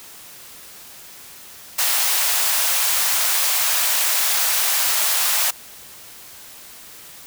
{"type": "high-pass noise", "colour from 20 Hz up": "white", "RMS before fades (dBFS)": -19, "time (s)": [1.78, 5.51], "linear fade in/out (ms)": 10, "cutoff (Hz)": 630, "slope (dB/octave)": 24, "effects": ["white hiss -41 dBFS RMS until 7.26 s"]}